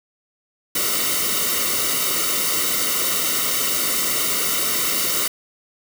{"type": "noise with comb filter", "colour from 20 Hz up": "white", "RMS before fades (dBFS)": -21, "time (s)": [0.75, 5.28], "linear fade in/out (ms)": 5, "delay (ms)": 1.2, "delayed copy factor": -0.8, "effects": []}